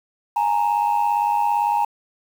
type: tone pair together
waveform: sine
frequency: 831 / 928.7 Hz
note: G#5 / A#5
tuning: +1 / -7 cents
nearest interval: major second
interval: 192 cents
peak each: -18 dBFS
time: 0.36-1.85 s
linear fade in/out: 5 ms
effects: tanh soft clip ceiling -13 dBFS + 7-bit